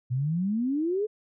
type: exponential sweep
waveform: sine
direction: up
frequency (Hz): 120 to 440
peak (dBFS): -24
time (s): 0.1-1.07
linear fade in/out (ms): 20
effects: none